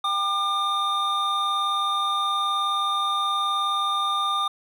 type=tone cluster; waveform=triangle; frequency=788 / 1201 / 3642 Hz; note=G5 / D6 / A#7; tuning=+9 / +38 / -41 cents; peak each=-30 / -21 / -27 dBFS; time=0.04-4.48 s; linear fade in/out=5 ms; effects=none